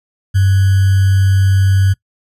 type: tone with sample-and-hold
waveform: sine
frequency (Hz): 96.4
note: G2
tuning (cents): -28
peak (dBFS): -8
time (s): 0.34-1.94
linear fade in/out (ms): 20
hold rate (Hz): 1575
effects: noise-tail reverb RT60 0.1 s tail -21 dB re dry + resampled to 32000 Hz